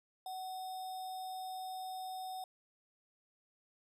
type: tone with sample-and-hold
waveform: sine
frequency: 748 Hz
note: F#5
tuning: 19 cents sharp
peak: -40 dBFS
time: 0.26-2.44 s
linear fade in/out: 2 ms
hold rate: 4410 Hz
effects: resampled to 32000 Hz

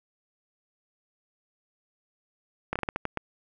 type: slowing click train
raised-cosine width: 0.5 ms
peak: -13 dBFS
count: 8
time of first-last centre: 2.73-3.173 s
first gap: 26 ms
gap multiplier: 1.29
effects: none

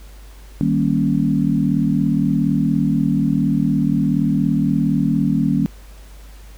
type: chord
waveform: sine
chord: Eb dominant seventh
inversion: none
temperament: equal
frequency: 155.56 / 196 / 233.1 / 277.2 Hz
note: Eb3 / G3 / Bb3 / Db4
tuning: 0 / 0 / 0 / 0 cents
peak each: -20 dBFS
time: 0.61-5.66 s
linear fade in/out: 0 ms
effects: added 50 Hz sine -37 dBFS peak until 6.57 s + pink hiss -48 dBFS RMS until 6.57 s

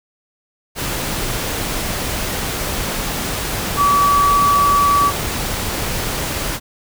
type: tone in noise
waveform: sine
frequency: 1145 Hz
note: D6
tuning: 44 cents flat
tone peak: -11 dBFS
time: 3.76-5.12 s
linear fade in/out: 50 ms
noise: pink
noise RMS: -22 dBFS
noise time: 0.75-6.6 s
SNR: +8 dB
effects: none

